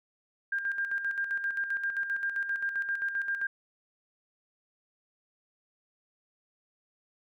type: tone with tremolo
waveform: sine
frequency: 1600 Hz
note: G6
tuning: 35 cents sharp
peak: -27 dBFS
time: 0.52-3.47 s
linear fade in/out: 5 ms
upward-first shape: square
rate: 7.6 Hz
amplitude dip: 55%
effects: none